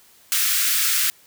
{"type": "high-pass noise", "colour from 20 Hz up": "white", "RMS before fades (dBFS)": -20, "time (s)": [0.32, 1.1], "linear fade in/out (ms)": 0, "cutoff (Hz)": 1300, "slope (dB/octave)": 48, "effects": ["white hiss -53 dBFS RMS until 1.26 s"]}